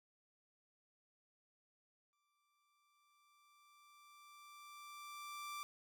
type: tone with exponential growth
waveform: sawtooth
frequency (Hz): 1174.7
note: D6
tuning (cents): 0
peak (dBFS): -40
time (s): 2.13-5.63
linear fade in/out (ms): 0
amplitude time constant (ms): 760
effects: none